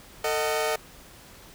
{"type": "chord", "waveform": "sawtooth", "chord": "D# diminished", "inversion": "second", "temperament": "just", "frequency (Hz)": [448, 622.3, 746.7], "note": ["A4", "D#5", "F#5"], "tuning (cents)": [31, 0, 16], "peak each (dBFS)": [-24, -24, -28], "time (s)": [0.24, 0.76], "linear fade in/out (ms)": 5, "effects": ["pink hiss -49 dBFS RMS until 1.54 s"]}